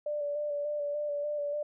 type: tone with vibrato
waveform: sine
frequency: 586 Hz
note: D5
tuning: 4 cents flat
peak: -30 dBFS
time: 0.06-1.63 s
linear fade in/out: 5 ms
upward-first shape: square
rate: 3.4 Hz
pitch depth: 21 cents each way
effects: none